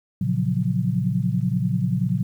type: chord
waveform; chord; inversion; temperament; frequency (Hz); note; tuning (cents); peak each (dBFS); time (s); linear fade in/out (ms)
sine; Gb major seventh; first; equal; 116.54 / 138.59 / 174.61 / 185; Bb2 / Db3 / F3 / Gb3; 0 / 0 / 0 / 0; -25; 0.21-2.23; 5
effects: 9-bit